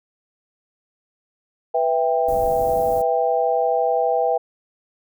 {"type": "chord", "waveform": "sine", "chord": "E minor", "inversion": "second", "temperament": "just", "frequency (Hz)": [494.4, 659.3, 791.1], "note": ["B4", "E5", "G5"], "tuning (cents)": [2, 0, 16], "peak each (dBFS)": -21, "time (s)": [1.74, 4.38], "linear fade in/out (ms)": 10}
{"type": "band-stop noise", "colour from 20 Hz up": "pink", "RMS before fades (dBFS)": -33, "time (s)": [2.28, 3.02], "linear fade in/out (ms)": 5, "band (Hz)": [520, 13000], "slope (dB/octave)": 12}
{"effects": []}